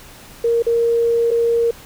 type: tone with dropouts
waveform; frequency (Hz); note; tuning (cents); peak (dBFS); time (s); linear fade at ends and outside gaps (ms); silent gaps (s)
sine; 466.2; A#4; 0; -13; 0.44-1.71; 5; 0.624-0.665 / 1.307-1.312
effects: pink hiss -41 dBFS RMS until 1.85 s